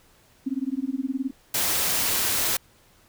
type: tone with tremolo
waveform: sine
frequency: 266.2 Hz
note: C4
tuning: 30 cents sharp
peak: -21 dBFS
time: 0.46-1.31 s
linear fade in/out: 10 ms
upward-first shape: sine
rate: 19 Hz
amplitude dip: 100%
type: noise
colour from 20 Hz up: white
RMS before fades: -24 dBFS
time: 1.54-2.57 s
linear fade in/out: 5 ms
effects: pink hiss -58 dBFS RMS until 3.08 s